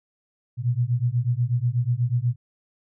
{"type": "beating tone pair", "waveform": "sine", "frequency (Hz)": [117.5, 125.7], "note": ["A#2", "B2"], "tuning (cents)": [14, 31], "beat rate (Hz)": 8.2, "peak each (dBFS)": -23, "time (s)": [0.57, 2.36], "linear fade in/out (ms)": 50, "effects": []}